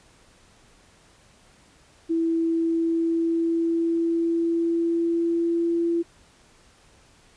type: tone with pitch glide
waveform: sine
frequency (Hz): 329.6 to 338.3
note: E4 to E4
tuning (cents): 0 to +45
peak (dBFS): -20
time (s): 2.09-6.03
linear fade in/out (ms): 20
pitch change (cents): +45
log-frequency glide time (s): 2.41-5.87
effects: pink hiss -56 dBFS RMS until 7.36 s + resampled to 22050 Hz